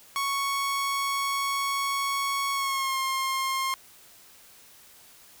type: tone with pitch glide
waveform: sawtooth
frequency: 1108.7 to 1065.4 Hz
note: C#6 to C6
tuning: 0 to +31 cents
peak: -22 dBFS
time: 0.16-3.74 s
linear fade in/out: 0 ms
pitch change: -69 cents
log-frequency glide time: 2.53-2.97 s
effects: white hiss -53 dBFS RMS until 5.4 s